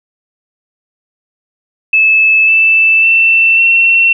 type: tone with pitch steps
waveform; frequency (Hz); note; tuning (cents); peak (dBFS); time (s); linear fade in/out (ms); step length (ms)
sine; 2610 / 2643 / 2677 / 2711; E7 / E7 / E7 / E7; -18 / +4 / +26 / +48; -5; 1.93-4.13; 5; 550
effects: none